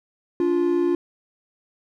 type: tone pair together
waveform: triangle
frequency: 288.6 / 349.2 Hz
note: D4 / F4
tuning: -30 / 0 cents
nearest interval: minor third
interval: 330 cents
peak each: -22 / -17 dBFS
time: 0.4-0.95 s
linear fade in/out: 2 ms
effects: none